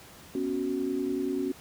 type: chord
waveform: sine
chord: B suspended second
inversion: none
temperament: equal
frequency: 246.9 / 277.2 / 370 Hz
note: B3 / C#4 / F#4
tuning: 0 / 0 / 0 cents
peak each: -35 / -30 / -31 dBFS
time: 0.35-1.52 s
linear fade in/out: 2 ms
effects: pink hiss -50 dBFS RMS until 1.6 s + high-pass 60 Hz 12 dB/octave